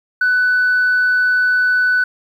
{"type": "tone", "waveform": "sine", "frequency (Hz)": 1494, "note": "F#6", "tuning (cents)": 16, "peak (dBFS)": -10, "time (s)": [0.21, 2.04], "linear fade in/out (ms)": 5, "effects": ["tanh soft clip ceiling -9 dBFS", "8-bit"]}